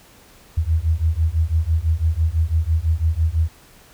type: beating tone pair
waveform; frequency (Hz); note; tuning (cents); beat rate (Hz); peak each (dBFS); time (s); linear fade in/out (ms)
sine; 77.78 / 83.78; D#2 / E2; 0 / +29; 6; -19; 0.57-3.49; 10
effects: pink hiss -49 dBFS RMS until 3.93 s